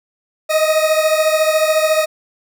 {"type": "beating tone pair", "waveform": "40% pulse", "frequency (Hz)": [622.3, 636.3], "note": ["D#5", "D#5"], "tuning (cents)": [0, 39], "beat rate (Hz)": 14, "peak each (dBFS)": [-13, -17], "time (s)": [0.49, 2.06], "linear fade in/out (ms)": 20, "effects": []}